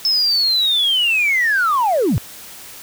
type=linear sweep; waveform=sine; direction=down; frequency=5274 to 76.4 Hz; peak=-12 dBFS; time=0.05-2.18 s; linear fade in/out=0 ms; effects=tanh soft clip ceiling -10 dBFS + white hiss -37 dBFS RMS until 2.82 s